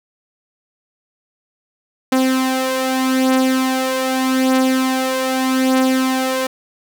sawtooth beating tone pair, 260 / 260.82 Hz, C4 / C4, -11 / -5 cents, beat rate 0.82 Hz, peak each -16 / -12 dBFS, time 2.12-6.47 s, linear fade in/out 5 ms, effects none

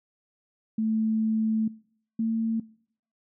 sine tone pair in turn, 220 / 225.1 Hz, A3 / A3, 0 / +40 cents, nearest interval unison, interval 40 cents, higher second, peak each -23 dBFS, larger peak neither, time 0.78-1.68 / 2.19-2.6 s, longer first, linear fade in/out 5 ms, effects noise-tail reverb RT60 0.6 s tail -22 dB re dry

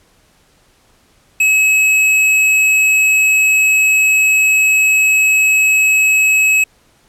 sine tone with tanh clipping, 2570 Hz, E7, 45 cents flat, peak -10 dBFS, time 1.4-6.64 s, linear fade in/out 5 ms, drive 17 dB, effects pink hiss -53 dBFS RMS until 7.08 s + low-pass 12000 Hz 12 dB/octave

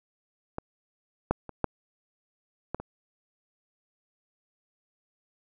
clicks, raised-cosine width 1 ms, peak -18 / -9 / -25 / -10 / -16 / -23 dBFS, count 6, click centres 0.584 / 1.31 / 1.493 / 1.643 / 2.746 / 2.8 s, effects none

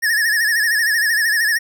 square tone with vibrato, 1774 Hz, A6, 14 cents sharp, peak -15 dBFS, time 0.02-1.59 s, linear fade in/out 20 ms, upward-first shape sine, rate 13 Hz, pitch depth 100 cents each way, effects none

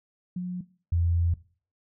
sine tone pair in turn, 180 / 85.22 Hz, F#3 / F2, -47 / -42 cents, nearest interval octave + minor second, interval 1295 cents, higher first, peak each -28 / -21 dBFS, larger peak second, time 0.36-0.61 / 0.92-1.34 s, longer second, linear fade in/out 5 ms, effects noise-tail reverb RT60 0.4 s tail -18 dB re dry

